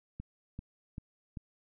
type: click train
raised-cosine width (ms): 5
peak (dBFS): -28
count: 4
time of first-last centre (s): 0.2-1.372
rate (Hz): 2.56
effects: none